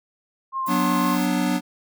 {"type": "tone with vibrato", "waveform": "sine", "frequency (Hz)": 1060, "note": "C6", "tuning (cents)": 22, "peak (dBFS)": -23, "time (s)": [0.52, 1.18], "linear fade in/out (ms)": 50, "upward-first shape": "sine", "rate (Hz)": 5.8, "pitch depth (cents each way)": 13}
{"type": "noise", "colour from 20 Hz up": "violet", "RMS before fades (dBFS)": -37, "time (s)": [0.66, 1.26], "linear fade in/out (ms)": 5}
{"type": "chord", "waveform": "square", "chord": "B minor", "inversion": "second", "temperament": "equal with one note detuned", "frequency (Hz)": [185, 245.4, 293.7], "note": ["F#3", "B3", "D4"], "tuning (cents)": [0, -11, 0], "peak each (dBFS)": -25, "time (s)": [0.67, 1.61], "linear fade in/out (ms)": 50}
{"effects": []}